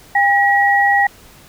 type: tone pair together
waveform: sine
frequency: 804 / 1912.2 Hz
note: G5 / A#6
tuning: +44 / +44 cents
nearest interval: octave + minor third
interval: 1500 cents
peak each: -13 dBFS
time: 0.15-1.07 s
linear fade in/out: 5 ms
effects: pink hiss -44 dBFS RMS until 1.48 s